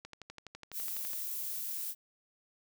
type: click train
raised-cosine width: 0.2 ms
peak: -28 dBFS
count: 14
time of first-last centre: 0.05-1.133 s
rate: 12 Hz
type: noise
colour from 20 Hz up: violet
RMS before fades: -38 dBFS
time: 0.72-1.95 s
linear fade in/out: 50 ms
effects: none